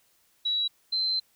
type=tone pair in turn; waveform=sine; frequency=3901 / 4094 Hz; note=B7 / C8; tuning=-22 / -38 cents; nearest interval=minor second; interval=84 cents; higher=second; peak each=-24 dBFS; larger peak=neither; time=0.45-0.68 / 0.92-1.2 s; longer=second; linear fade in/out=10 ms; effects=white hiss -66 dBFS RMS until 1.35 s